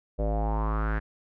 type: tone with low-pass filter sweep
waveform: square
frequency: 53.7 Hz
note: A1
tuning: 41 cents flat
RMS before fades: -27 dBFS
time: 0.18-1 s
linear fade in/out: 20 ms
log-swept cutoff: 550 to 1700 Hz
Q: 5.4
effects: none